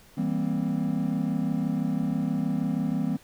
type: chord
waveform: triangle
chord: C dominant seventh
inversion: first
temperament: just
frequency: 163.52 / 196.22 / 235.5 / 261.6 Hz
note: E3 / G3 / Bb3 / C4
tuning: -14 / +2 / +18 / 0 cents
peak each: -28 dBFS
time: 0.17-3.17 s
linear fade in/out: 10 ms
effects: pink hiss -55 dBFS RMS until 3.23 s